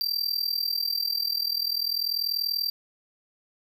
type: tone with amplitude modulation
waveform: square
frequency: 4699 Hz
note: D8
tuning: in tune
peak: -22 dBFS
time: 0.01-2.7 s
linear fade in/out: 0 ms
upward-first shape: sine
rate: 40.4 Hz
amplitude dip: 85%
effects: none